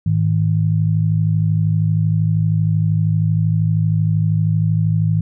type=tone pair together; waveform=sine; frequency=106 / 158.82 Hz; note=G#2 / D#3; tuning=+36 / +36 cents; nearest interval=perfect fifth; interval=700 cents; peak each=-16 dBFS; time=0.06-5.21 s; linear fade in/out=5 ms; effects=none